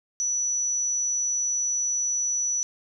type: tone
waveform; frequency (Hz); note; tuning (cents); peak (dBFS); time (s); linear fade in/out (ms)
sine; 5920; F#8; 0; -23; 0.2-2.63; 0
effects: none